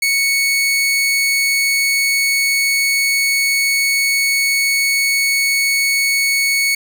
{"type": "tone", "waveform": "sawtooth", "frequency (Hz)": 2217, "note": "C#7", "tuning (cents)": 0, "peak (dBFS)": -10, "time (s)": [0.02, 6.75], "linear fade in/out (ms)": 5, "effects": []}